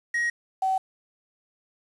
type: tone pair in turn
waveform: triangle / sine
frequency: 1889 / 761.2 Hz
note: A#6 / F#5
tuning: +22 / +49 cents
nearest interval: octave + major third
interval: 1573 cents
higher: first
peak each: -21 dBFS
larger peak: neither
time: 0.14-0.3 / 0.62-0.78 s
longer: neither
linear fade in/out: 5 ms
effects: resampled to 24000 Hz + 8-bit

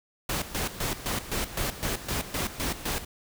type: noise with tremolo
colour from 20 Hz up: pink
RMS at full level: -29 dBFS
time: 0.29-3.05 s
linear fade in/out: 5 ms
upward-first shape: square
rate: 3.9 Hz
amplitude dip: 75%
effects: none

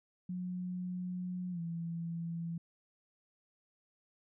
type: tone with pitch glide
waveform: sine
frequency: 180.8 to 167.72 Hz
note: F#3 to E3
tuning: -40 to +30 cents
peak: -36 dBFS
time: 0.29-2.58 s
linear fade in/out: 5 ms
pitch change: -130 cents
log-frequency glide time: 1.51-1.6 s
effects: none

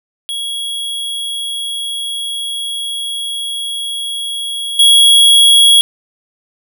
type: tone with level steps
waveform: square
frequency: 3322 Hz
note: G#7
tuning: in tune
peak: -19 / -5 dBFS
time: 0.29-5.81 s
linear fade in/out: 0 ms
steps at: 4.79 s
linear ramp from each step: 5 ms
effects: none

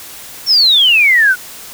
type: exponential sweep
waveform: sine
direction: down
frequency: 5588 to 1434 Hz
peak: -6 dBFS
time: 0.46-1.36 s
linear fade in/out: 50 ms
effects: white hiss -32 dBFS RMS until 1.73 s

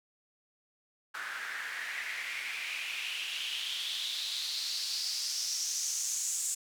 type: noise with band-pass filter sweep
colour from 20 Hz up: white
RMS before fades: -36 dBFS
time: 1.14-6.55 s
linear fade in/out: 10 ms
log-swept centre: 1500 to 7500 Hz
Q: 4.4
effects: none

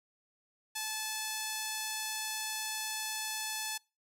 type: tone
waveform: 5% pulse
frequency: 868 Hz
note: A5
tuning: 24 cents flat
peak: -23 dBFS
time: 0.75-3.78 s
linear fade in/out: 10 ms
effects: noise-tail reverb RT60 0.3 s tail -25 dB re dry

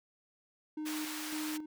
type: tone with tremolo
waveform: triangle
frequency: 307 Hz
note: D#4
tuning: 23 cents flat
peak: -34 dBFS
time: 0.77-1.66 s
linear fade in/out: 5 ms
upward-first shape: square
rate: 1.8 Hz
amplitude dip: 50%
type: high-pass noise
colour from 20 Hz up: pink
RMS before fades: -42 dBFS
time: 0.85-1.58 s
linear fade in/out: 20 ms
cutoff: 1100 Hz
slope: 12 dB/octave
effects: none

